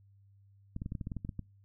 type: clicks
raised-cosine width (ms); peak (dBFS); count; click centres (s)
5; -25; 12; 0.764 / 0.819 / 0.861 / 0.921 / 0.952 / 1.012 / 1.071 / 1.118 / 1.167 / 1.249 / 1.292 / 1.393
effects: noise-tail reverb RT60 0.3 s tail -26 dB re dry + added 99 Hz sine -59 dBFS peak until 1.64 s